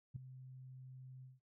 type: tone with ADSR envelope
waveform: sine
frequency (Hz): 129.5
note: C3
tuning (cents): -17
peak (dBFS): -38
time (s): 0.14-1.4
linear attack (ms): 21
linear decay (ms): 5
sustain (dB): -13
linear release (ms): 170
effects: noise-tail reverb RT60 0.2 s tail -24 dB re dry